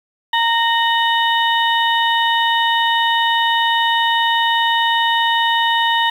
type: harmonic tone with a mistuned harmonic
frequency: 925 Hz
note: A#5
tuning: 14 cents flat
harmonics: 1 / 2 / 3 / 4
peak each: -16 / -19 / -21 / -22 dBFS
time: 0.33-6.1 s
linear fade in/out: 5 ms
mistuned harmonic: 3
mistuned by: +120 cents
effects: 7-bit